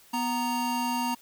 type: tone pair together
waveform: square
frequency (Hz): 246.7 / 931.4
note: B3 / A#5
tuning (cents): -2 / -2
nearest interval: octave + major seventh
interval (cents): 2300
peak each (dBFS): -31 / -29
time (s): 0.13-1.15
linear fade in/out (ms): 10
effects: white hiss -56 dBFS RMS until 1.21 s